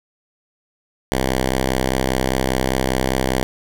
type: tone with vibrato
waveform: 5% pulse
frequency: 65 Hz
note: C2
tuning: 11 cents flat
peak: -6 dBFS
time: 1.12-3.43 s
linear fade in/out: 0 ms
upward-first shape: triangle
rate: 2.6 Hz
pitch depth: 10 cents each way
effects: none